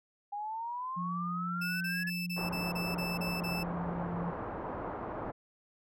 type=exponential sweep; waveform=sine; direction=up; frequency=808 to 1727 Hz; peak=-35 dBFS; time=0.32-2.1 s; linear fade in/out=10 ms
type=tone with pitch glide; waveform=sine; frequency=175.8 to 172.18 Hz; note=F3 to F3; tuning=+12 to -24 cents; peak=-35 dBFS; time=0.96-4.32 s; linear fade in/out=20 ms; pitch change=-36 cents; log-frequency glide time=2.06-4.19 s
type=tone bursts; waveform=30% pulse; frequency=2637 Hz; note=E7; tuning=in tune; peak=-34 dBFS; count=9; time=1.61-3.634 s; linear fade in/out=10 ms; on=200 ms; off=28 ms
type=low-pass noise; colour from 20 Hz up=white; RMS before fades=-39 dBFS; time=2.36-5.32 s; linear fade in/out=20 ms; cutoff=1100 Hz; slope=24 dB/octave
effects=none